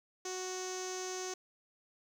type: tone with low-pass filter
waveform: sawtooth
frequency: 370 Hz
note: F#4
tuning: in tune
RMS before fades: -40 dBFS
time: 0.25-1.34 s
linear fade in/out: 5 ms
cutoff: 6300 Hz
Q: 8.1
effects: 10-bit